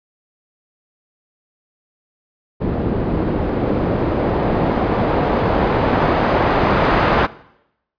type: noise with low-pass filter sweep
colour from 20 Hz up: white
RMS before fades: -17 dBFS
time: 2.6-7.27 s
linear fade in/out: 20 ms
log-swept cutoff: 350 to 1100 Hz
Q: 0.76
effects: noise-tail reverb RT60 0.8 s tail -19 dB re dry + resampled to 11025 Hz